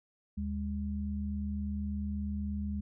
sine tone pair together, 75.95 / 204.3 Hz, D#2 / G#3, -41 / -28 cents, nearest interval octave + perfect fourth, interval 1713 cents, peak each -35 / -35 dBFS, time 0.37-2.81 s, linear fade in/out 10 ms, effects none

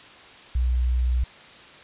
sine tone, 61.74 Hz, B1, in tune, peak -19 dBFS, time 0.55-1.24 s, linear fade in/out 5 ms, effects white hiss -46 dBFS RMS until 1.83 s + resampled to 8000 Hz

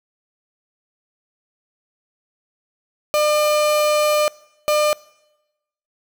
35% pulse tone pair in turn, 601 / 601 Hz, D5 / D5, +40 / +40 cents, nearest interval unison, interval 0 cents, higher neither, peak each -13 dBFS, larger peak neither, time 3.14-4.28 / 4.68-4.93 s, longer first, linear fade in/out 0 ms, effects noise-tail reverb RT60 1.0 s tail -23 dB re dry

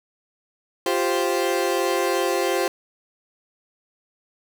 30% pulse chord, F suspended second, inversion none, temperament equal, 349.2 / 392 / 523.3 Hz, F4 / G4 / C5, 0 / 0 / 0 cents, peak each -22 dBFS, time 0.86-2.68 s, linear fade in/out 2 ms, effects none

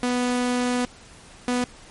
sawtooth tone bursts at uneven times, 246.9 Hz, B3, in tune, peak -17 dBFS, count 2, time 0.03-0.85 / 1.48-1.64 s, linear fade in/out 0 ms, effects pink hiss -47 dBFS RMS until 1.9 s + MP3 48 kbps

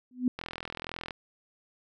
sine tone with exponential growth, 250.5 Hz, B3, 25 cents sharp, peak -19 dBFS, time 0.11-0.28 s, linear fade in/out 2 ms, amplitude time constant 36 ms
click train, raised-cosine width 0.3 ms, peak -20 dBFS, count 31, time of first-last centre 0.39-1.108 s, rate 41.8 Hz
effects none

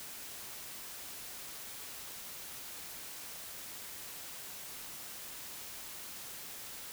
silence, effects white hiss -46 dBFS RMS until 6.92 s

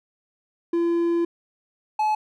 triangle tone pair in turn, 340 / 856.7 Hz, F4 / A5, -46 / -46 cents, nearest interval octave + major third, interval 1600 cents, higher second, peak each -17 dBFS, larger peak neither, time 0.73-1.25 / 1.99-2.15 s, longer first, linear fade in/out 5 ms, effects none

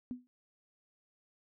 sine tone with exponential decay, 248.6 Hz, B3, 12 cents sharp, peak -33 dBFS, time 0.11-0.27 s, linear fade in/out 0 ms, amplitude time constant 34 ms, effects none

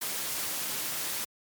white noise, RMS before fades -33 dBFS, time 0.01-1.25 s, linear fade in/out 10 ms, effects high-pass 100 Hz 12 dB/octave + MP3 96 kbps

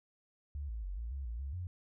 sine tone with pitch steps, 71.7 / 55.3 / 46.6 / 57.1 / 68.1 / 57.2 / 68.5 / 89.8 Hz, D2 / A1 / F#1 / A#1 / C#2 / A#1 / C#2 / F2, -41 / +9 / +13 / -35 / -30 / -32 / -20 / +49 cents, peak -37 dBFS, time 0.55-1.67 s, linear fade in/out 0 ms, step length 140 ms, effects none

